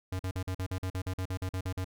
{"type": "tone bursts", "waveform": "square", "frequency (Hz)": 92.9, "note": "F#2", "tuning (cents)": 7, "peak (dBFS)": -32, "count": 15, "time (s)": [0.12, 1.845], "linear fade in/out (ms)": 5, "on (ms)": 73, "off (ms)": 45, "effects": []}